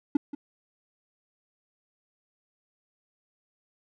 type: tone with echo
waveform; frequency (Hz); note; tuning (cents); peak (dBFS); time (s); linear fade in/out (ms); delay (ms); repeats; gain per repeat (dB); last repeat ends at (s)
triangle; 287.8; D4; -35; -15; 0.15-0.17; 5; 180; 1; -15; 0.35
effects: tanh soft clip ceiling -11 dBFS